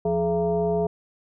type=tone with frequency modulation; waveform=sine; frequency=424 Hz; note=G#4; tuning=36 cents sharp; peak=-20 dBFS; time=0.05-0.87 s; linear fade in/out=5 ms; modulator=251 Hz; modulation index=1.1; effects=none